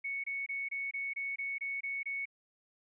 sine tone bursts, 2217 Hz, C#7, in tune, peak -34 dBFS, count 10, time 0.04-2.256 s, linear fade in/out 10 ms, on 200 ms, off 24 ms, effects none

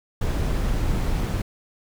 brown noise, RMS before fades -23 dBFS, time 0.21-1.42 s, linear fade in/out 5 ms, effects none

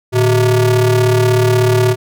square ring-modulated tone, 131.1 Hz, C3, 4 cents sharp, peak -7 dBFS, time 0.12-1.96 s, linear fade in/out 50 ms, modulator 244 Hz, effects none

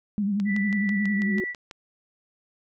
sine tone with vibrato, 202.1 Hz, G#3, 47 cents flat, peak -22 dBFS, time 0.18-1.4 s, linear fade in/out 0 ms, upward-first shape sine, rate 11 Hz, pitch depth 70 cents each way
click train, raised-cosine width 0.2 ms, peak -22 dBFS, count 9, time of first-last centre 0.4-1.711 s, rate 6.1 Hz
sine tone with pitch glide, 1975.5 to 1958.5 Hz, B6 to B6, 0 to -15 cents, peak -28 dBFS, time 0.45-1.55 s, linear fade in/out 50 ms, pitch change -15 cents, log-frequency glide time 0.57-1.16 s
sine tone with exponential growth, 370.7 Hz, F#4, 3 cents sharp, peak -25 dBFS, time 1.01-1.44 s, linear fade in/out 2 ms, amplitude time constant 92 ms
effects none

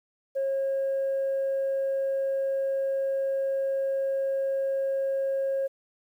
sine tone, 542 Hz, C#5, 39 cents flat, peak -23 dBFS, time 0.35-5.68 s, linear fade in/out 20 ms, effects tanh soft clip ceiling -22 dBFS + 10-bit

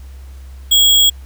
sine tone with sample-and-hold, 3322 Hz, G#7, in tune, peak -7 dBFS, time 0.71-1.1 s, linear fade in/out 10 ms, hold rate 11025 Hz, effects added 66 Hz sine -31 dBFS peak until 1.25 s + pink hiss -49 dBFS RMS until 1.25 s

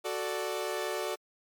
sawtooth chord, D major, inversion first, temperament equal, 370 / 440 / 587.3 Hz, F#4 / A4 / D5, 0 / 0 / 0 cents, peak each -32 dBFS, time 0.04-1.16 s, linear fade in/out 20 ms, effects MP3 96 kbps

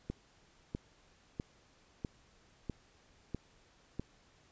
click train, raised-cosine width 3 ms, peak -24 dBFS, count 7, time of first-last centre 0.1-3.996 s, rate 1.54 Hz, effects pink hiss -66 dBFS RMS until 4.51 s + resampled to 16000 Hz

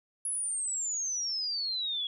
sine exponential sweep, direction down, 10570 to 3319 Hz, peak -30 dBFS, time 0.25-2.07 s, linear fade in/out 2 ms, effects none

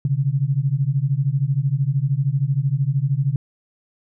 sine beating tone pair, 131.3 / 144.3 Hz, C3 / D3, +6 / -30 cents, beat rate 13 Hz, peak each -20 dBFS, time 0.05-3.36 s, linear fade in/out 2 ms, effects none

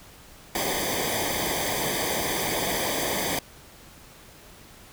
pink noise with comb filter, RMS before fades -27 dBFS, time 0.55-3.39 s, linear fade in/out 2 ms, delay 0.73 ms, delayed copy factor -0.85, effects pink hiss -49 dBFS RMS until 4.92 s

